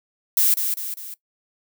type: noise with echo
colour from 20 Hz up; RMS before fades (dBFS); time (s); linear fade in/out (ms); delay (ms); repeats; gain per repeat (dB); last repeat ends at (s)
violet; -17; 0.37-0.54; 2; 200; 3; -6; 1.14
effects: noise-tail reverb RT60 0.1 s tail -19 dB re dry